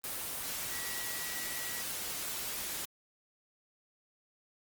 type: tone in noise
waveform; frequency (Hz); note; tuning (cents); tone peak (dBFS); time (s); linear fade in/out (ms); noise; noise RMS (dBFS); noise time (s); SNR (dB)
sine; 1932; B6; -39; -44; 0.71-1.81; 0; white; -38; 0.04-2.85; -9
effects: Opus 24 kbps